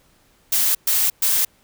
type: noise bursts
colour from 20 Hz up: blue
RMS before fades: -18 dBFS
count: 3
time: 0.52-1.45 s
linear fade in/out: 5 ms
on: 230 ms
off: 120 ms
effects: pink hiss -58 dBFS RMS until 1.63 s